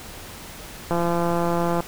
click train, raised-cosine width 1 ms, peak -10 dBFS, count 154, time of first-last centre 0.91-1.805 s, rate 171 Hz, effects pink hiss -39 dBFS RMS until 1.87 s

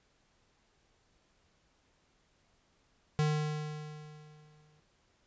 square tone with exponential decay, 151.7 Hz, D#3, 44 cents flat, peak -26 dBFS, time 3.19-4.8 s, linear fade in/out 0 ms, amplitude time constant 350 ms, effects pink hiss -71 dBFS RMS until 5.26 s + resampled to 16000 Hz

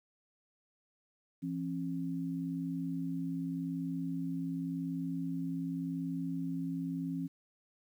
sine tone pair together, 168.9 / 269.8 Hz, E3 / C#4, +42 / -47 cents, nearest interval minor sixth, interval 811 cents, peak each -37 / -36 dBFS, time 1.42-7.28 s, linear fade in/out 20 ms, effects 11-bit

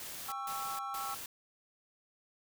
white noise bursts, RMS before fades -44 dBFS, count 3, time 0-1.26 s, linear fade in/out 2 ms, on 320 ms, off 150 ms
triangle chord, C# diminished, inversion second, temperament just, 798.3 / 1108.7 / 1330.5 Hz, G5 / C#6 / E6, +31 / 0 / +16 cents, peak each -40 / -41 / -38 dBFS, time 0.28-1.15 s, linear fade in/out 10 ms
effects none

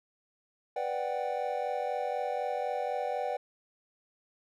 triangle chord, G major seventh, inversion first, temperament equal, 493.9 / 587.3 / 740 / 784 Hz, B4 / D5 / F#5 / G5, 0 / 0 / 0 / 0 cents, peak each -34 dBFS, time 0.76-3.37 s, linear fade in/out 5 ms, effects none

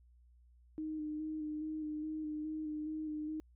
sine tone with vibrato, 307.7 Hz, D#4, 19 cents flat, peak -37 dBFS, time 0.78-3.4 s, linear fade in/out 0 ms, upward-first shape square, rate 2.4 Hz, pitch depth 20 cents each way, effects added 60 Hz sine -61 dBFS peak until 3.55 s

